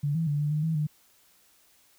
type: tone with pitch steps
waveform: sine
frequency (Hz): 144.7 / 163.7 / 145.7 / 148 / 151.9 / 161.3 / 150.8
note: D3 / E3 / D3 / D3 / D#3 / E3 / D3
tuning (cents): -25 / -12 / -13 / +14 / -41 / -37 / +46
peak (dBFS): -24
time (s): 0.03-0.87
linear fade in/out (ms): 10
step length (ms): 120
effects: white hiss -62 dBFS RMS until 1.98 s